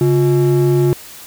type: ring-modulated tone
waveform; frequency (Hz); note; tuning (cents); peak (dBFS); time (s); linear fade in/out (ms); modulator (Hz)
triangle; 246.9; B3; 0; -5; 0.01-0.93; 0; 108
effects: white hiss -36 dBFS RMS until 1.26 s